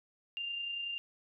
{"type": "tone with amplitude modulation", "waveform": "sine", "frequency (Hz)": 2794, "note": "F7", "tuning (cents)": 0, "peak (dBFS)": -34, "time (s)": [0.37, 0.98], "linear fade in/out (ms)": 0, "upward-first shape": "sine", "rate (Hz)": 30.5, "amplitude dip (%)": 35, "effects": []}